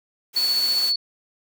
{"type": "high-pass noise", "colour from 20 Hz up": "white", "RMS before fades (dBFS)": -32, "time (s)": [0.33, 0.93], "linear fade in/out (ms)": 50, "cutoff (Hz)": 190, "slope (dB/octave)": 12}
{"type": "tone with tremolo", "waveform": "sine", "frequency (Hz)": 4435, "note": "C#8", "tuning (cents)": 0, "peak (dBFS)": -17, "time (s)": [0.36, 0.96], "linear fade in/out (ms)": 5, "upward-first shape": "triangle", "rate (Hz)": 15, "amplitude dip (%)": 35}
{"effects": []}